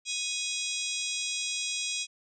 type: harmonic tone with a mistuned harmonic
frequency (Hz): 830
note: G#5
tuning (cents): -1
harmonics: 3 / 4 / 5 / 6 / 7 / 8 / 9 / 10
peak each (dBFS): -36 / -37 / -38 / -39 / -39 / -40 / -41 / -41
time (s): 0.05-2.07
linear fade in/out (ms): 50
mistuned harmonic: 5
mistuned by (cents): -110
effects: none